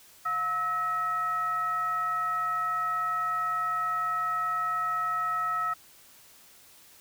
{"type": "tone with frequency modulation", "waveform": "sine", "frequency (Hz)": 1299, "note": "E6", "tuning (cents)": -26, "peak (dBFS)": -26, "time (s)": [0.25, 5.74], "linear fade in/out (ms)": 10, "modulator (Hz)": 586, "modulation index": 0.47, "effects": ["white hiss -55 dBFS RMS until 7 s"]}